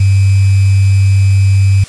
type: tone with sample-and-hold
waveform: sine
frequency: 97.5 Hz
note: G2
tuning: 9 cents flat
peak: -5 dBFS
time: 0-1.84 s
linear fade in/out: 5 ms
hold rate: 2450 Hz
effects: white hiss -33 dBFS RMS until 1.88 s + resampled to 22050 Hz